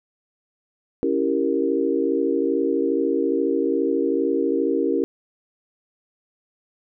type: chord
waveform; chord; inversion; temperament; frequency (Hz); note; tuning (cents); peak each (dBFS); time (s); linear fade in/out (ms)
sine; C# diminished seventh; none; equal; 277.2 / 329.6 / 392 / 466.2; C#4 / E4 / G4 / Bb4; 0 / 0 / 0 / 0; -24; 1.03-5.04; 0
effects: none